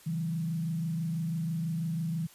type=tone with frequency modulation; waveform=sine; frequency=163.7 Hz; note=E3; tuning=12 cents flat; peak=-29 dBFS; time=0.06-2.27 s; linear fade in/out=10 ms; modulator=26.1 Hz; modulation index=0.59; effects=white hiss -56 dBFS RMS until 2.34 s + resampled to 32000 Hz